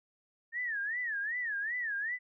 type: tone with vibrato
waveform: sine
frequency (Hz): 1790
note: A6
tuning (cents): +29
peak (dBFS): -32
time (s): 0.52-2.19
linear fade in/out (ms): 50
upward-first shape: sine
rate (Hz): 2.6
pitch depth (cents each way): 190
effects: none